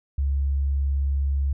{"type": "tone", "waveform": "sine", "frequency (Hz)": 69.3, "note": "C#2", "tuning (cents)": 0, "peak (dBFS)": -20, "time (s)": [0.18, 1.53], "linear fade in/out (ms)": 5, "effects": []}